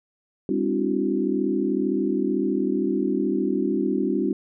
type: tone cluster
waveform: sine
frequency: 200.9 / 259.6 / 293.1 / 335.2 / 375 Hz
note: G3 / C4 / D4 / E4 / F#4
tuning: +43 / -13 / -3 / +29 / +23 cents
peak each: -27 dBFS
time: 0.49-4.33 s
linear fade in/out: 2 ms
effects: none